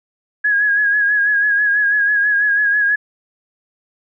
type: tone with vibrato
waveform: sine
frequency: 1661.2 Hz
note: G#6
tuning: in tune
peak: -12 dBFS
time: 0.44-2.96 s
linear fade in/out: 10 ms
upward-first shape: sine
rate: 6.1 Hz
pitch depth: 43 cents each way
effects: none